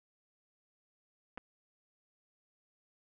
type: clicks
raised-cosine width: 0.5 ms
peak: -29 dBFS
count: 2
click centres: 1.375 / 1.379 s
effects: none